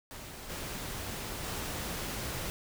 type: noise with level steps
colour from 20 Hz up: pink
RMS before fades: -45 / -39 / -37 dBFS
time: 0.11-2.5 s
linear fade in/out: 0 ms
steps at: 0.49 / 1.43 s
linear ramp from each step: 10 ms
effects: none

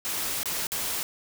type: noise with dropouts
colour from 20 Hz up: white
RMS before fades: -30 dBFS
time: 0.05-1.03 s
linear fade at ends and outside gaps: 0 ms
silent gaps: 0.431-0.457 / 0.669-0.719 s
effects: none

